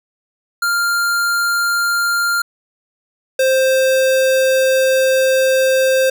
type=tone pair in turn; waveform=square; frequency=1396.9 / 525.4 Hz; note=F6 / C5; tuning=0 / +7 cents; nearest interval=octave + perfect fourth; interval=1693 cents; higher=first; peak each=-15 / -12 dBFS; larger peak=second; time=0.62-2.42 / 3.39-6.1 s; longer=second; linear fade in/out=5 ms; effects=none

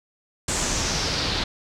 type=noise with low-pass filter sweep; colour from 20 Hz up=pink; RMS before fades=-25 dBFS; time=0.48-1.44 s; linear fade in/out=5 ms; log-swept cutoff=7900 to 4000 Hz; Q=3.5; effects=none

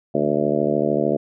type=harmonic tone with a mistuned harmonic; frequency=73.4 Hz; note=D2; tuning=in tune; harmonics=2 / 3 / 4 / 5 / 6 / 7 / 8 / 9; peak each=-30 / -25 / -25 / -24 / -26 / -26 / -25 / -26 dBFS; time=0.14-1.17 s; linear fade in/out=10 ms; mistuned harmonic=2; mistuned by=-53 cents; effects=none

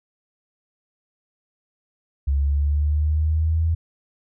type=linear sweep; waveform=sine; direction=up; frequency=68.8 to 82.4 Hz; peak=-17 dBFS; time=2.27-3.75 s; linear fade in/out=10 ms; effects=none

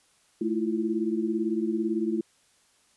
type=tone cluster; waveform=sine; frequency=218.3 / 326.7 / 344.6 Hz; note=A3 / E4 / F4; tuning=-13 / -15 / -23 cents; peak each=-29 dBFS; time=0.41-2.21 s; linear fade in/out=5 ms; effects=white hiss -64 dBFS RMS until 2.96 s + resampled to 24000 Hz

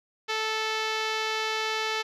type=tone with low-pass filter; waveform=5% pulse; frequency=438.4 Hz; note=A4; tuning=6 cents flat; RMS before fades=-29 dBFS; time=0.28-2.03 s; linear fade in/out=20 ms; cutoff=5400 Hz; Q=0.53; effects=none

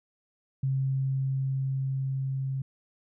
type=tone with level ramp; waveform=sine; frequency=134.1 Hz; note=C3; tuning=43 cents sharp; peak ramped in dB=-24 to -28 dBFS; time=0.63-2.62 s; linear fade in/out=5 ms; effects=none

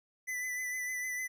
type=tone with vibrato; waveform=square; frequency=2000 Hz; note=B6; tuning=21 cents sharp; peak=-35 dBFS; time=0.27-1.28 s; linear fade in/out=20 ms; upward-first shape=sine; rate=6.6 Hz; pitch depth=26 cents each way; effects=none

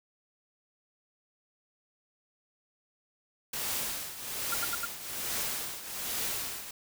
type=noise with tremolo; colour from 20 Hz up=white; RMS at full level=-32 dBFS; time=3.53-6.71 s; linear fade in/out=5 ms; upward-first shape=triangle; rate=1.2 Hz; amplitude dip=75%
type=tone bursts; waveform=sine; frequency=1396.9 Hz; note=F6; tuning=in tune; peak=-30 dBFS; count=4; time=4.52-4.854 s; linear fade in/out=5 ms; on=25 ms; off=78 ms
effects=none

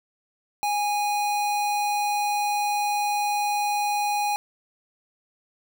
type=tone; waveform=square; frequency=825 Hz; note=G#5; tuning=12 cents flat; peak=-23 dBFS; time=0.63-4.36 s; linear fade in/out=0 ms; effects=none

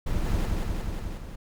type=noise with echo; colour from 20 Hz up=brown; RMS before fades=-27 dBFS; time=0.06-0.46 s; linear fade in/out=10 ms; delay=180 ms; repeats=5; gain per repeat=-2 dB; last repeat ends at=1.36 s; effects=none

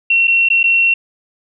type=tone with dropouts; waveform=sine; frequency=2724 Hz; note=F7; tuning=44 cents flat; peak=-9 dBFS; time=0.1-0.94 s; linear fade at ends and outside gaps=5 ms; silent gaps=0.273-0.278 / 0.488-0.501 / 0.631-0.639 s; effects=none

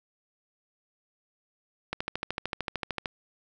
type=click train; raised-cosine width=0.3 ms; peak=-14 dBFS; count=16; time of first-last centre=1.93-3.058 s; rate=13.3 Hz; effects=none

